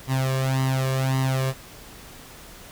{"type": "tone with flanger", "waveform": "sawtooth", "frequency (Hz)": 132.2, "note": "C3", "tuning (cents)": 18, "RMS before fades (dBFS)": -23, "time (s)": [0.07, 1.54], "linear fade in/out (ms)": 50, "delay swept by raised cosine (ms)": [1, 1.79], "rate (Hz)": 1.8, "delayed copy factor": 0.8, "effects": ["pink hiss -44 dBFS RMS until 2.71 s"]}